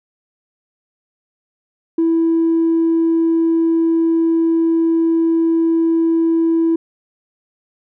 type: tone with tanh clipping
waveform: triangle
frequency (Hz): 329.4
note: E4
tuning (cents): -1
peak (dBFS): -12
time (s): 1.98-6.76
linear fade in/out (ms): 5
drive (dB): 5
effects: none